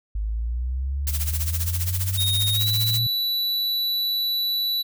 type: linear sweep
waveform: sine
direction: up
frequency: 50.7 to 116.54 Hz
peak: -23 dBFS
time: 0.15-3.07 s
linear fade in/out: 5 ms
type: noise with tremolo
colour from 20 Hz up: blue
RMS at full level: -26 dBFS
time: 1.07-2.99 s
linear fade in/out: 0 ms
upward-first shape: sine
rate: 15 Hz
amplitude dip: 80%
type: tone with pitch glide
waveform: square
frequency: 3729 to 3951 Hz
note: A#7 to B7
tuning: 0 to 0 cents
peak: -22 dBFS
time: 2.17-4.83 s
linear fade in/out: 20 ms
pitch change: +100 cents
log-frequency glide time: 2.53-2.68 s
effects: none